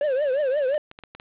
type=tone with vibrato; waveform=triangle; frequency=554.4 Hz; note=C#5; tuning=in tune; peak=-18 dBFS; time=0.01-0.78 s; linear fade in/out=2 ms; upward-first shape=triangle; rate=5.7 Hz; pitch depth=190 cents each way
type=clicks; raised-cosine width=0.2 ms; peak=-22 dBFS; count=6; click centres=0.744 / 0.914 / 0.989 / 1.037 / 1.15 / 1.199 s
effects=resampled to 8000 Hz + 8-bit